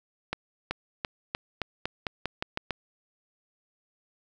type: accelerating click train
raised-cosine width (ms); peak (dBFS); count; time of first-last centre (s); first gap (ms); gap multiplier
0.3; -13; 11; 0.33-2.707; 380; 0.89
effects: none